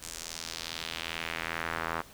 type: tone with band-pass filter sweep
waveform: sawtooth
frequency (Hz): 82.41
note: E2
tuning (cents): 0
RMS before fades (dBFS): -37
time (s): 0.02-2.02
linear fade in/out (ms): 10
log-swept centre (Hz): 8100 to 1200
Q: 1.6
effects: pink hiss -52 dBFS RMS until 2.13 s